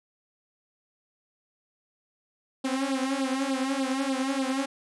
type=tone with flanger; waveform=sawtooth; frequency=267.7 Hz; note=C4; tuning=40 cents sharp; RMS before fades=-28 dBFS; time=2.64-4.66 s; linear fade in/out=10 ms; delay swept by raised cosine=0.22 to 4.82 ms; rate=3.4 Hz; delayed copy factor=+0.95; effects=resampled to 24000 Hz